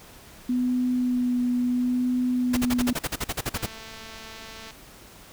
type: tone with vibrato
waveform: sine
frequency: 248.1 Hz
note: B3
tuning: 8 cents sharp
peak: -21 dBFS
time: 0.49-2.93 s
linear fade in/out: 5 ms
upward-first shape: sine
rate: 0.74 Hz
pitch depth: 15 cents each way
type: noise bursts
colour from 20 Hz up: pink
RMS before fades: -27 dBFS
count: 14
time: 2.53-3.664 s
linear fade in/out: 10 ms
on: 42 ms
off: 42 ms
type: click train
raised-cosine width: 0.2 ms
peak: -25 dBFS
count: 258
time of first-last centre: 3.55-4.708 s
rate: 222 Hz
effects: pink hiss -48 dBFS RMS until 5.32 s